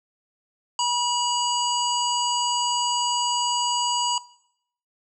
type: harmonic tone with a mistuned harmonic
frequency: 970 Hz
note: B5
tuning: 31 cents flat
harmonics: 1 / 3 / 5 / 7 / 8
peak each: -23 / -28 / -30 / -31 / -32 dBFS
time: 0.79-4.18 s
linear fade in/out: 2 ms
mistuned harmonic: 5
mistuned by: -35 cents
effects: noise-tail reverb RT60 0.7 s tail -20 dB re dry